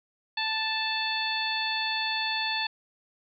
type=harmonic tone; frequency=880 Hz; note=A5; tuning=in tune; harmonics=1 / 2 / 3 / 4 / 5; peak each=-33 / -33 / -33 / -33 / -33 dBFS; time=0.37-2.67 s; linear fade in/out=5 ms; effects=none